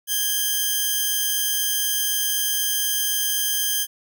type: tone pair together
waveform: 5% pulse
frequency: 1657 / 3128 Hz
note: G#6 / G7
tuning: -4 / -4 cents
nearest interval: major seventh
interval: 1100 cents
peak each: -16 / -13 dBFS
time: 0.07-3.87 s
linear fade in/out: 50 ms
effects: none